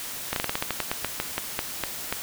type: slowing click train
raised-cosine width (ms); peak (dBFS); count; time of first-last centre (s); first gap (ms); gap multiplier
0.3; -9; 16; 0.33-2.126; 32; 1.17
effects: white hiss -35 dBFS RMS until 2.22 s